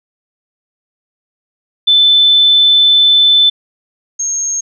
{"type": "tone pair in turn", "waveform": "sine", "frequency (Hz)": [3520, 6489], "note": ["A7", "G#8"], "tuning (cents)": [0, -41], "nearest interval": "major seventh", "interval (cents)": 1059, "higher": "second", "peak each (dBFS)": [-5, -14], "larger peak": "first", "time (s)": [[1.87, 3.5], [4.19, 4.61]], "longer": "first", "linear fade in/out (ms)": 10, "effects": []}